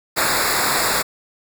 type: noise with comb filter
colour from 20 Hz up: pink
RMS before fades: -19 dBFS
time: 0.16-1.03 s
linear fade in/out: 20 ms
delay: 0.33 ms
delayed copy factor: -0.9
effects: none